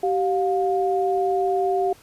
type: tone pair together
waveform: sine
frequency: 385.6 / 710 Hz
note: G4 / F5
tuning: -28 / +28 cents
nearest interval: major seventh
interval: 1056 cents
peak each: -21 / -22 dBFS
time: 0.03-1.93 s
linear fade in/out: 5 ms
effects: pink hiss -51 dBFS RMS until 2.02 s + resampled to 32000 Hz